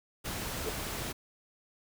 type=noise; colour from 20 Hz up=pink; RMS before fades=-37 dBFS; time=0.24-1.13 s; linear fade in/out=20 ms
type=tone with exponential growth; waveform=triangle; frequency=440 Hz; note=A4; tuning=in tune; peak=-27 dBFS; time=0.58-0.69 s; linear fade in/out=2 ms; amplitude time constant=23 ms
effects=none